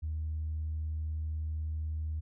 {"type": "tone", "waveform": "sine", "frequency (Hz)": 78, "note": "D#2", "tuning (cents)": 5, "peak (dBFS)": -31, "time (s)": [0.02, 2.21], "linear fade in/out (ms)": 20, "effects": ["tanh soft clip ceiling -28 dBFS"]}